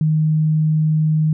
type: tone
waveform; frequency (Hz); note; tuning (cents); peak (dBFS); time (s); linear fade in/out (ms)
sine; 155.56; D#3; 0; -13; 0.01-1.33; 2
effects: none